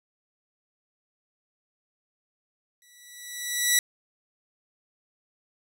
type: tone with exponential growth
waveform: 10% pulse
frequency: 1953 Hz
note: B6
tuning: 20 cents flat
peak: -8 dBFS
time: 2.82-3.79 s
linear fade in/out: 1 ms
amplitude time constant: 210 ms
effects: none